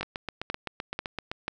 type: two click trains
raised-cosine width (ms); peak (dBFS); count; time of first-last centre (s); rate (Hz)
0.3; -16 / -14; 11 / 4; 0.03-1.315 / 0.01-1.481; 7.78 / 2.04
effects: none